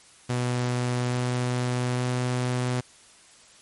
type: tone with pitch steps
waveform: sawtooth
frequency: 123.47 / 124.19 / 124.9 Hz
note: B2 / B2 / B2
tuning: 0 / +10 / +20 cents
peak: -20 dBFS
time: 0.29-2.81 s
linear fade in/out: 10 ms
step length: 840 ms
effects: white hiss -53 dBFS RMS until 3.61 s + MP3 48 kbps